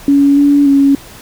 sine tone with pitch steps, 281.4 / 285.7 / 277.8 Hz, C#4 / D4 / C#4, +26 / -48 / +4 cents, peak -5 dBFS, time 0.08-0.95 s, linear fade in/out 2 ms, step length 290 ms, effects pink hiss -35 dBFS RMS until 1.21 s

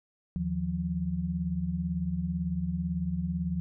sine tone cluster, 79 / 159 / 177 Hz, D#2 / D#3 / F3, +27 / +38 / +23 cents, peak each -35 / -35 / -30 dBFS, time 0.36-3.6 s, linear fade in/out 0 ms, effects none

